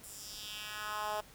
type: tone with high-pass filter sweep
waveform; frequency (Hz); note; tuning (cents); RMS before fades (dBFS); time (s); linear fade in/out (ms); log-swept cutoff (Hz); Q
10% pulse; 211.3; G#3; +30; -41; 0.03-1.21; 10; 9300 to 620; 2
effects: pink hiss -57 dBFS RMS until 1.34 s